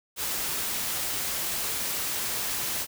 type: noise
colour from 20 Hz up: white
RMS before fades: -30 dBFS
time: 0.16-2.87 s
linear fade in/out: 50 ms
effects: none